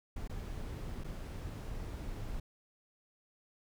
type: noise with dropouts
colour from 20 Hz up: brown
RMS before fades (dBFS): -41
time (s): 0.16-2.4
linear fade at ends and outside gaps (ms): 5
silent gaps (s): 0.277-0.295 / 1.038-1.043
effects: none